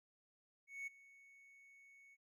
triangle tone with ADSR envelope, 2217 Hz, C#7, in tune, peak -40 dBFS, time 0.67-2.17 s, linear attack 200 ms, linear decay 14 ms, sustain -20 dB, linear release 38 ms, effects none

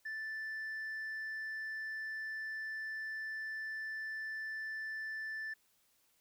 sine tone, 1760 Hz, A6, in tune, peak -36 dBFS, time 0.05-5.54 s, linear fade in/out 10 ms, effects tanh soft clip ceiling -38 dBFS + white hiss -73 dBFS RMS until 6.2 s

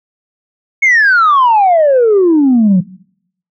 sine exponential sweep, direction down, 2217 to 174.7 Hz, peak -4 dBFS, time 0.82-2.81 s, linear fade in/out 10 ms, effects noise-tail reverb RT60 0.7 s tail -21 dB re dry + tanh soft clip ceiling -3 dBFS

